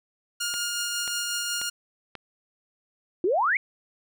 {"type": "tone with tremolo", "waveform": "10% pulse", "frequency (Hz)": 1418, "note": "F6", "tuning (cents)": 26, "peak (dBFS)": -18, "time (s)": [0.4, 1.7], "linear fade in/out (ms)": 10, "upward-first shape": "triangle", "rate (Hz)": 5.5, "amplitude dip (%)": 25}
{"type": "click train", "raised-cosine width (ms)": 0.3, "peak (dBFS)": -21, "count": 4, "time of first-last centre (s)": [0.54, 2.153], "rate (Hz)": 1.86}
{"type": "exponential sweep", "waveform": "sine", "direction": "up", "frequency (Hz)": [329.6, 2296], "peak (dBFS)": -20, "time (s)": [3.24, 3.57], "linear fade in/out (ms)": 2}
{"effects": []}